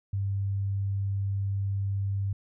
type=tone; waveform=sine; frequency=98.7 Hz; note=G2; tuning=12 cents sharp; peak=-26 dBFS; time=0.13-2.33 s; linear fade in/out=5 ms; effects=none